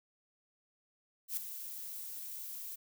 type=noise with ADSR envelope; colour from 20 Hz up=violet; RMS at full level=-34 dBFS; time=1.28-2.76 s; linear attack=91 ms; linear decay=3 ms; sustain=-10 dB; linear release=13 ms; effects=none